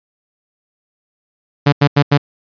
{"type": "tone bursts", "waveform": "sawtooth", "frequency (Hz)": 143.9, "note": "D3", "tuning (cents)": -35, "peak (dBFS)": -4, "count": 4, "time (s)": [1.66, 2.178], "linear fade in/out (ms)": 10, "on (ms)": 65, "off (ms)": 86, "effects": ["resampled to 11025 Hz"]}